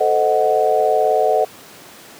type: chord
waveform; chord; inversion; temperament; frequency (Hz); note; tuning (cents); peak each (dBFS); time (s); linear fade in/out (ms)
sine; A diminished seventh; none; equal with one note detuned; 440 / 518.7 / 622.3 / 740; A4 / C5 / Eb5 / Gb5; 0 / -15 / 0 / 0; -18 / -21 / -18 / -17; 0-1.45; 10
effects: pink hiss -40 dBFS RMS until 2.19 s + high-pass 200 Hz 12 dB/octave